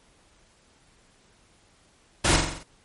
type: noise with echo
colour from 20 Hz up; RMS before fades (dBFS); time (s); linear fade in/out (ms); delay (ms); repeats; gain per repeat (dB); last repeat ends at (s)
pink; -21; 2.24-2.37; 10; 44; 6; -4; 2.634
effects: pink hiss -60 dBFS RMS until 2.84 s + MP3 48 kbps